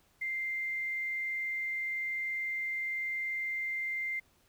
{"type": "tone with quantisation", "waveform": "sine", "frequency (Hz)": 2093, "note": "C7", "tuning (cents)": 0, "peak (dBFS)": -32, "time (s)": [0.21, 4.2], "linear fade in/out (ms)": 10, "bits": 10, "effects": ["pink hiss -68 dBFS RMS until 4.48 s"]}